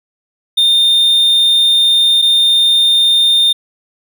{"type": "tone pair in turn", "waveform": "triangle", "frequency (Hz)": [3631, 3631], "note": ["A#7", "A#7"], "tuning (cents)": [-46, -46], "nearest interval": "unison", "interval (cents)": 0, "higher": "neither", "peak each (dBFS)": -6, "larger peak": "neither", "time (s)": [[0.57, 2.22], [2.22, 3.53]], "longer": "first", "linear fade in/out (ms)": 10, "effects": []}